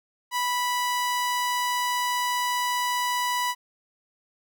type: tone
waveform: sawtooth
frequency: 985 Hz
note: B5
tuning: 5 cents flat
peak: -20 dBFS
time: 0.31-3.55 s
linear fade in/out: 50 ms
effects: none